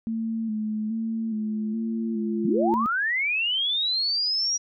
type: tone with vibrato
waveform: sine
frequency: 220 Hz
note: A3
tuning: in tune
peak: -25 dBFS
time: 0.07-2.86 s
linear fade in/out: 0 ms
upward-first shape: square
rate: 1.2 Hz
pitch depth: 39 cents each way
type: tone with exponential growth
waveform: sine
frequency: 342.8 Hz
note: F4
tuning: 32 cents flat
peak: -21 dBFS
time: 0.67-2.74 s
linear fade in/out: 0 ms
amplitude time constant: 450 ms
type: linear sweep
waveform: sine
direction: up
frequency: 135.6 to 5780 Hz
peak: -22 dBFS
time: 2.44-4.58 s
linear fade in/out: 20 ms
effects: none